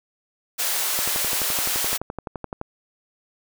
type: high-pass noise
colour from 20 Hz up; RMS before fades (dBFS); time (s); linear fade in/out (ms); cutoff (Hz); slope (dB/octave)
white; -24; 0.58-1.98; 20; 500; 12
type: click train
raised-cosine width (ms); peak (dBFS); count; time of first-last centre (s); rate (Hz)
1; -16; 20; 0.99-2.614; 11.7
effects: none